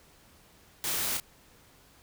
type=noise with echo; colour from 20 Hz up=white; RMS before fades=-32 dBFS; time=0.84-1.17 s; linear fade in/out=0 ms; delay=30 ms; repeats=1; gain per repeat=-4 dB; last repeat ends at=1.2 s; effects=pink hiss -59 dBFS RMS until 2.02 s